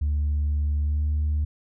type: tone with pitch glide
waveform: sine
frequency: 73.7 to 75.21 Hz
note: D2 to D2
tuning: +7 to +42 cents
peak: -19 dBFS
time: 0.01-1.45 s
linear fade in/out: 10 ms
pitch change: +35 cents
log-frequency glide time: 0.83-1.02 s
effects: tanh soft clip ceiling -19 dBFS